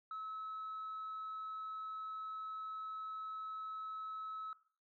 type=tone; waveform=sine; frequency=1294 Hz; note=E6; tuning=32 cents flat; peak=-40 dBFS; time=0.11-4.53 s; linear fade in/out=2 ms; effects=noise-tail reverb RT60 0.5 s tail -18 dB re dry + tanh soft clip ceiling -39 dBFS